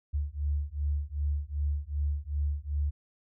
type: beating tone pair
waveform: sine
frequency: 71.6 / 74.2 Hz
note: D2 / D2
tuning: -43 / +18 cents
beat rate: 2.6 Hz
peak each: -31 dBFS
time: 0.13-2.91 s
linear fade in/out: 20 ms
effects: none